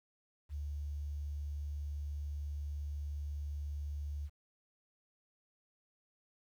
sine tone with quantisation, 72.9 Hz, D2, 12 cents flat, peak -37 dBFS, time 0.49-4.3 s, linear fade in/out 50 ms, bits 11, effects none

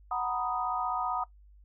sine chord, B major seventh, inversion second, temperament equal, 740 / 932.3 / 987.8 / 1244.5 Hz, F#5 / A#5 / B5 / D#6, 0 / 0 / 0 / 0 cents, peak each -33 / -36 / -37 / -33 dBFS, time 0.11-1.24 s, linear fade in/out 5 ms, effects noise-tail reverb RT60 0.1 s tail -18 dB re dry + added 50 Hz sine -53 dBFS peak until 1.64 s

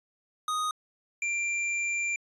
square tone pair in turn, 1245 / 2369 Hz, D#6 / D7, +1 / +14 cents, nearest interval major seventh, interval 1113 cents, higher second, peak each -28 dBFS, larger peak neither, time 0.48-0.71 / 1.22-2.16 s, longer second, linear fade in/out 2 ms, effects resampled to 24000 Hz

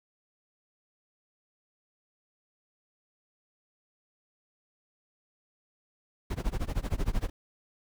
brown noise with tremolo, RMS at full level -27 dBFS, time 6.3-7.3 s, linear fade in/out 5 ms, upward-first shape sine, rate 13 Hz, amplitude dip 95%, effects none

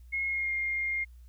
sine tone with pitch glide, 2161 to 2123 Hz, C#7 to C7, -45 to +25 cents, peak -28 dBFS, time 0.12-1.05 s, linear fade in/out 20 ms, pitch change -30 cents, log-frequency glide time 0.27-0.52 s, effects added 60 Hz sine -48 dBFS peak until 1.28 s + white hiss -72 dBFS RMS until 1.28 s

